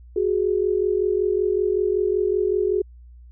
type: tone pair together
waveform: sine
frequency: 370 / 415.3 Hz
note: F#4 / G#4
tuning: 0 / 0 cents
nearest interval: major second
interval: 200 cents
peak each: -21 dBFS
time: 0.16-2.82 s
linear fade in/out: 5 ms
effects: added 60 Hz sine -42 dBFS peak until 3.31 s